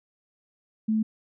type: tone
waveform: sine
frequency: 218.3 Hz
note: A3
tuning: 13 cents flat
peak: -21 dBFS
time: 0.88-1.03 s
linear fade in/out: 10 ms
effects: none